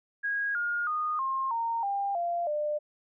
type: tone with pitch steps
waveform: sine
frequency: 1643 / 1422.1 / 1230.9 / 1065.4 / 922.1 / 798.1 / 690.8 / 597.9 Hz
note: G#6 / F6 / D#6 / C6 / A#5 / G5 / F5 / D5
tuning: -19 / +31 / -19 / +31 / -19 / +31 / -19 / +31 cents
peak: -27 dBFS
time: 0.23-2.79 s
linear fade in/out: 20 ms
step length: 320 ms
effects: none